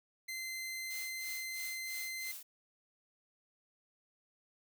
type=tone; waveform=sawtooth; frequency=2071 Hz; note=C7; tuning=18 cents flat; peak=-36 dBFS; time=0.28-2.32 s; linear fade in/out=10 ms
type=noise with tremolo; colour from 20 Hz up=blue; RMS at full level=-45 dBFS; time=0.9-2.43 s; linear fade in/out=5 ms; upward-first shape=sine; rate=3 Hz; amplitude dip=90%
effects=none